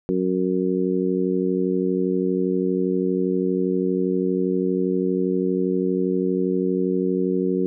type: harmonic tone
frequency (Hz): 92.5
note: F#2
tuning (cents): 0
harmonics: 2 / 3 / 4 / 5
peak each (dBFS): -24 / -25 / -23 / -27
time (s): 0.09-7.66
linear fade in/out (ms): 0
effects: none